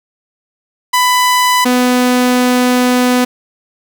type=tone pair in turn; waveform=sawtooth; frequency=997 / 249.2 Hz; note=B5 / B3; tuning=+16 / +16 cents; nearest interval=2 octaves; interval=2400 cents; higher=first; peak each=-5 dBFS; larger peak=neither; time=0.93-1.65 / 1.65-3.25 s; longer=second; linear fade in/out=10 ms; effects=none